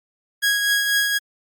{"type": "tone with tremolo", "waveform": "sawtooth", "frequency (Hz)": 1651, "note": "G#6", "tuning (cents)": -11, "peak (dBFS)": -12, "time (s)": [0.42, 1.19], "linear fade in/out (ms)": 20, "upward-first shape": "triangle", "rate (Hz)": 4.1, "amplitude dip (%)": 45, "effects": ["Opus 48 kbps"]}